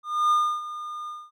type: tone with ADSR envelope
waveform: triangle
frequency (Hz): 1214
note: D#6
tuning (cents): -43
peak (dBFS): -15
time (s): 0.03-1.31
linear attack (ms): 280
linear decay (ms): 300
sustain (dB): -15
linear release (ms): 230
effects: none